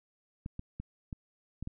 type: clicks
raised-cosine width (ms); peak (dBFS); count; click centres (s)
5; -26; 6; 0.461 / 0.594 / 0.8 / 1.128 / 1.626 / 1.674
effects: none